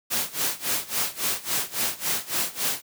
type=noise with tremolo; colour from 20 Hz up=white; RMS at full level=-24 dBFS; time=0.1-2.82 s; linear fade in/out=20 ms; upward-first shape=sine; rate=3.6 Hz; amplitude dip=90%; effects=high-pass 100 Hz 12 dB/octave